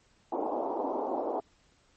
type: band-pass noise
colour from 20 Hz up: white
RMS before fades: -32 dBFS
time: 0.32-1.4 s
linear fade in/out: 2 ms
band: 260 to 910 Hz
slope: 48 dB/octave
effects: pink hiss -66 dBFS RMS until 1.96 s + MP3 32 kbps